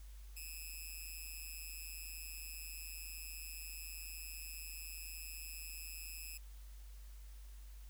5% pulse tone with amplitude modulation, 2575 Hz, E7, 41 cents flat, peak -34 dBFS, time 0.36-6.38 s, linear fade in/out 10 ms, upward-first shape sine, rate 161 Hz, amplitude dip 90%, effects added 50 Hz sine -50 dBFS peak until 7.89 s + white hiss -66 dBFS RMS until 7.89 s

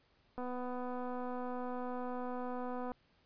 click train, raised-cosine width 1 ms, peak -29 dBFS, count 633, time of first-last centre 0.38-2.918 s, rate 249 Hz, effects pink hiss -71 dBFS RMS until 3.25 s + resampled to 11025 Hz

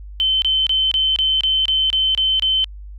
sine tone bursts, 3075 Hz, G7, 34 cents flat, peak -14 dBFS, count 10, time 0.2-2.643 s, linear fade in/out 0 ms, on 220 ms, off 27 ms, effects added 50 Hz sine -32 dBFS peak until 2.98 s

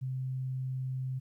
sine tone, 130.2 Hz, C3, 8 cents flat, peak -32 dBFS, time 0.01-1.2 s, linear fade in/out 20 ms, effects 12-bit

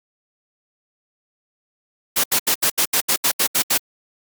white noise bursts, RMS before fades -17 dBFS, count 11, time 2.16-3.779 s, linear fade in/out 10 ms, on 79 ms, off 75 ms, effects high-pass 150 Hz 12 dB/octave + Opus 48 kbps

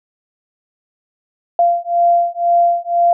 sine beating tone pair, 690 / 692 Hz, F5 / F5, -21 / -16 cents, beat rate 2 Hz, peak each -14 dBFS, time 1.59-3.13 s, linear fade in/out 2 ms, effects none

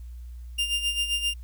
40% pulse tone with tremolo, 2800 Hz, F7, 4 cents sharp, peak -21 dBFS, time 0.58-1.34 s, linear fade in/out 10 ms, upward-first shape sine, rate 7.6 Hz, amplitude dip 65%, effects added 60 Hz sine -37 dBFS peak until 1.43 s + white hiss -65 dBFS RMS until 1.43 s

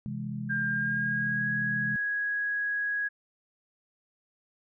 sine chord, C augmented, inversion none, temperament equal, 130.81 / 164.81 / 207.7 Hz, C3 / E3 / G#3, 0 / 0 / 0 cents, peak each -36 / -39 / -35 dBFS, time 0.06-1.96 s, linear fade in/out 0 ms
sine tone with pitch glide, 1600 to 1660.3 Hz, G6 to G#6, +35 to -1 cents, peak -27 dBFS, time 0.49-3.09 s, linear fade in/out 20 ms, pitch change +64 cents, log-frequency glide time 0.67-1.49 s
effects none

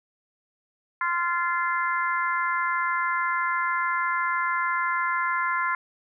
harmonic tone, 346.2 Hz, F4, 15 cents flat, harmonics 3 / 4 / 5 / 6, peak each -26 / -28 / -30 / -32 dBFS, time 1.01-5.75 s, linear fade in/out 2 ms, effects none

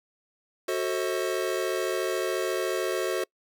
square chord, F# diminished seventh, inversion none, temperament just, 370 / 444 / 532.8 / 639.4 Hz, F#4 / A4 / C5 / Eb5, 0 / +16 / +31 / +47 cents, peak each -30 / -33 / -33 / -35 dBFS, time 0.68-3.24 s, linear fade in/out 5 ms, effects noise-tail reverb RT60 0.1 s tail -26 dB re dry

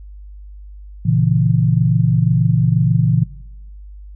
sine chord, A# diminished, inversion none, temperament equal, 116.54 / 138.59 / 164.81 Hz, A#2 / C#3 / E3, 0 / 0 / 0 cents, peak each -16 dBFS, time 1.05-3.24 s, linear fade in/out 10 ms, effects noise-tail reverb RT60 0.8 s tail -18 dB re dry + added 50 Hz sine -33 dBFS peak until 4.15 s

